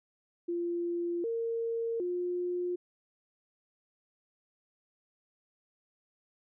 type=tone with pitch steps; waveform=sine; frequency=345 / 459.7 / 355.7 Hz; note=F4 / A#4 / F4; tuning=-21 / -24 / +32 cents; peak=-30 dBFS; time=0.48-2.76 s; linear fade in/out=10 ms; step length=760 ms; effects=none